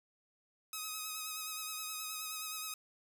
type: tone with vibrato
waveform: 5% pulse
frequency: 1267 Hz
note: D#6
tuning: 31 cents sharp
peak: -28 dBFS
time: 0.73-2.74 s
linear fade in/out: 2 ms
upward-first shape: sine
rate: 9.5 Hz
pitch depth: 28 cents each way
effects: none